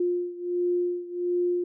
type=beating tone pair; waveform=sine; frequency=353.1 / 354.5 Hz; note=F4 / F4; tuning=+19 / +26 cents; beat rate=1.4 Hz; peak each=-26 / -29 dBFS; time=0-1.64 s; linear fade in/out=5 ms; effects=none